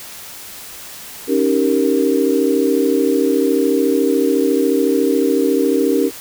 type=chord; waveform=sine; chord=Eb dominant seventh; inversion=third; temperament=equal; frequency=277.2 / 311.1 / 392 / 466.2 Hz; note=Db4 / Eb4 / G4 / Bb4; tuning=0 / 0 / 0 / 0 cents; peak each=-17 / -19 / -18 / -18 dBFS; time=1.27-6.11 s; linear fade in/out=50 ms; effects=white hiss -34 dBFS RMS until 6.2 s